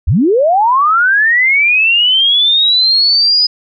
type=linear sweep; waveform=sine; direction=up; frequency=53.4 to 5010 Hz; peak=-7 dBFS; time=0.07-3.47 s; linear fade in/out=10 ms; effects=none